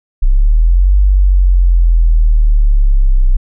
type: linear two-way sweep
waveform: sine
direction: up then down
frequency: 30.87 to 49.15 to 30.87 Hz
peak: -5 dBFS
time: 0.22-3.37 s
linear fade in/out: 10 ms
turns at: 0.97 s
effects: none